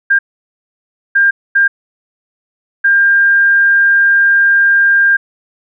sine tone bursts at uneven times, 1600 Hz, G6, 35 cents sharp, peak -6 dBFS, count 4, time 0.1-0.19 / 1.15-1.31 / 1.55-1.68 / 2.84-5.17 s, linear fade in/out 10 ms, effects none

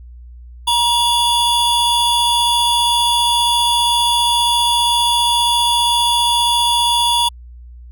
square tone pair together, 950 / 3433 Hz, A#5 / A7, +33 / -43 cents, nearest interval octave + minor seventh, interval 2224 cents, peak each -16 dBFS, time 0.67-7.29 s, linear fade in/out 10 ms, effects added 60 Hz sine -34 dBFS peak until 7.91 s

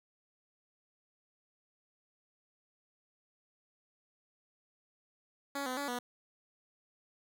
10% pulse tone with pitch steps, 280.3 / 254.5 / 284.2 / 244.5 Hz, C#4 / C4 / C#4 / B3, +19 / -48 / +43 / -17 cents, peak -27 dBFS, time 5.55-5.99 s, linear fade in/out 5 ms, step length 110 ms, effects none

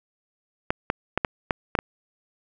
clicks, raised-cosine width 0.5 ms, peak -6 dBFS, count 7, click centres 0.705 / 0.901 / 1.176 / 1.248 / 1.508 / 1.752 / 1.789 s, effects none

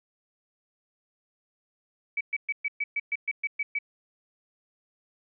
sine tone bursts, 2286 Hz, D7, 47 cents flat, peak -25 dBFS, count 11, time 2.17-3.788 s, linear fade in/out 5 ms, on 38 ms, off 120 ms, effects none

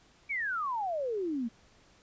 sine exponential sweep, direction down, 2339 to 220 Hz, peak -30 dBFS, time 0.29-1.49 s, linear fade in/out 20 ms, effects pink hiss -62 dBFS RMS until 2.02 s + resampled to 16000 Hz

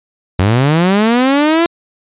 sawtooth linear sweep, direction up, 87.31 to 344.1 Hz, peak -5 dBFS, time 0.39-1.66 s, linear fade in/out 0 ms, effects resampled to 8000 Hz

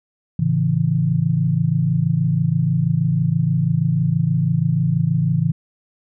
sine chord, A major, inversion none, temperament equal, 110 / 138.59 / 164.81 Hz, A2 / C#3 / E3, 0 / 0 / 0 cents, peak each -23 / -19 / -18 dBFS, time 0.39-5.52 s, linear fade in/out 5 ms, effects none

